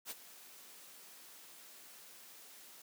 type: noise with ADSR envelope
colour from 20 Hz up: white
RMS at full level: -42 dBFS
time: 0.05-2.82 s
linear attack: 58 ms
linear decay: 27 ms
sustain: -14 dB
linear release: 4 ms
effects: high-pass 200 Hz 12 dB/octave